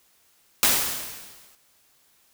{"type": "noise with exponential decay", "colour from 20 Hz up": "white", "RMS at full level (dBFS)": -17, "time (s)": [0.63, 1.55], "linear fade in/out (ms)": 0, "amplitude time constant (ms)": 200, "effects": ["white hiss -62 dBFS RMS until 2.33 s"]}